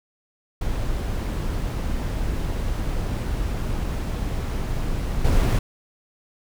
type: noise with level steps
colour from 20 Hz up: brown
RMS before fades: -25 / -18 dBFS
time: 0.61-5.59 s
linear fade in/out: 5 ms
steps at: 5.24 s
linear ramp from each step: 10 ms
effects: none